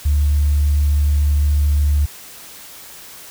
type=tone; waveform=sine; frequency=73.1 Hz; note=D2; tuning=7 cents flat; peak=-11 dBFS; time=0.05-2.06 s; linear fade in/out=10 ms; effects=tanh soft clip ceiling -8 dBFS + white hiss -38 dBFS RMS until 3.3 s